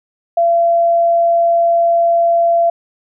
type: tone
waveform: sine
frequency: 680 Hz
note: F5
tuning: 46 cents flat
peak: -9 dBFS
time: 0.37-2.7 s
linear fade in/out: 5 ms
effects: none